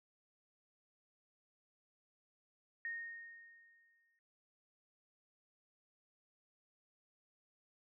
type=tone with exponential decay; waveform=sine; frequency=1852 Hz; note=A#6; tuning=12 cents flat; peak=-38 dBFS; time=2.85-4.19 s; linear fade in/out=1 ms; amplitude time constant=290 ms; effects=none